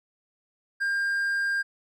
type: tone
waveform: triangle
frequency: 1602 Hz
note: G6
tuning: 37 cents sharp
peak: -22 dBFS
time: 0.8-1.63 s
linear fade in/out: 20 ms
effects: none